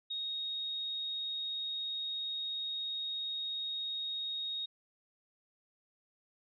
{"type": "tone", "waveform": "sine", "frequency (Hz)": 3743, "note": "A#7", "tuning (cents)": 6, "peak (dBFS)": -35, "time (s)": [0.1, 4.66], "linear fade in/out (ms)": 10, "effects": []}